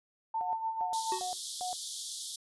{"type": "tone with tremolo", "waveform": "sine", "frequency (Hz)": 894, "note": "A5", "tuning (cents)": 27, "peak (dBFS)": -29, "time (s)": [0.34, 1.19], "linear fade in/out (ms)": 5, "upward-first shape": "sine", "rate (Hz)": 6.8, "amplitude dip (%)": 60}
{"type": "tone bursts", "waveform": "sine", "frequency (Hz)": 729, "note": "F#5", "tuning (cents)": -26, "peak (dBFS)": -34, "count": 4, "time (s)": [0.41, 1.73], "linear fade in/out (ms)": 0, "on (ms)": 120, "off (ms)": 280}
{"type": "high-pass noise", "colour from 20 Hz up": "pink", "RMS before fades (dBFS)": -39, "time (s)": [0.93, 2.36], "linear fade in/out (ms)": 5, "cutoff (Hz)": 3300, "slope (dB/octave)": 96}
{"type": "tone with exponential decay", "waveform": "square", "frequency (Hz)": 372, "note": "F#4", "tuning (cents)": 9, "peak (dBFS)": -34, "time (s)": [1.12, 1.4], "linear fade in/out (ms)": 1, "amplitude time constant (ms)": 59}
{"effects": ["resampled to 24000 Hz"]}